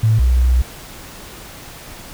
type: tone pair in turn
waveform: sine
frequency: 110.5 / 62.23 Hz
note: A2 / B1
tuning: +8 / +14 cents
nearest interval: minor seventh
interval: 994 cents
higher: first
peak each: -10 dBFS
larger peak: neither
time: 0.03-0.19 / 0.19-0.62 s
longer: second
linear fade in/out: 5 ms
effects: pink hiss -36 dBFS RMS until 2.13 s